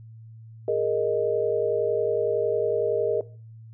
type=chord; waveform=sine; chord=Ab suspended second; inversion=none; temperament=equal; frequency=415.3 / 466.2 / 622.3 Hz; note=Ab4 / Bb4 / Eb5; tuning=0 / 0 / 0 cents; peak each=-26 / -24 / -27 dBFS; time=0.68-3.21 s; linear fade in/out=2 ms; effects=noise-tail reverb RT60 0.4 s tail -19 dB re dry + added 112 Hz sine -42 dBFS peak until 3.73 s